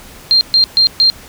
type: tone bursts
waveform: sine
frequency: 4186 Hz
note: C8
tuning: in tune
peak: -6 dBFS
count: 4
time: 0.31-1.1 s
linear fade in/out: 0 ms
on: 100 ms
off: 130 ms
effects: pink hiss -37 dBFS RMS until 1.28 s